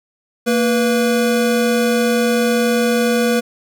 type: tone pair together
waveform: square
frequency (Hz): 230.1 / 488.2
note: A#3 / B4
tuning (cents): -22 / -20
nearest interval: octave + minor second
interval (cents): 1302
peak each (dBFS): -17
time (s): 0.46-3.41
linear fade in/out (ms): 20
effects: none